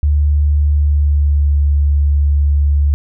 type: tone with pitch glide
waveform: sine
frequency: 73.42 to 72.12 Hz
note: D2 to D2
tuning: 0 to -31 cents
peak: -9 dBFS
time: 0.03-2.94 s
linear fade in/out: 0 ms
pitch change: -31 cents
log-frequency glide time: 0.73-1.55 s
effects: none